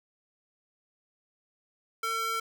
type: tone with high-pass filter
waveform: square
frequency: 451.4 Hz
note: A4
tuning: 44 cents sharp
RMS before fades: -31 dBFS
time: 2.03-2.4 s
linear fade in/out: 5 ms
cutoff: 1100 Hz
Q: 2.5
effects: none